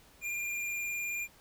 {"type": "tone with vibrato", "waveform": "square", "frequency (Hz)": 2400, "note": "D7", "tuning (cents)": 37, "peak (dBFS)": -34, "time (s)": [0.21, 1.28], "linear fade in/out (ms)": 50, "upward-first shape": "triangle", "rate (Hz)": 19, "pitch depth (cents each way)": 18, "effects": ["pink hiss -60 dBFS RMS until 1.4 s"]}